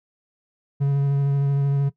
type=tone with vibrato; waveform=triangle; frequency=140 Hz; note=C#3; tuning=18 cents sharp; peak=-15 dBFS; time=0.8-1.9 s; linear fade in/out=20 ms; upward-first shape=sine; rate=13 Hz; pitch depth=14 cents each way; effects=noise-tail reverb RT60 0.1 s tail -17 dB re dry